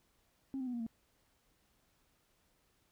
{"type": "tone with pitch steps", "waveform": "sine", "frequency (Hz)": [269.1, 258, 247.3, 237.1, 227.3], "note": ["C4", "C4", "B3", "A#3", "A#3"], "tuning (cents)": [49, -24, 3, 30, -43], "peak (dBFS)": -35, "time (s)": [0.54, 0.865], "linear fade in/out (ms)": 0, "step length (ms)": 65, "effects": ["tanh soft clip ceiling -33 dBFS", "pink hiss -74 dBFS RMS until 2.91 s"]}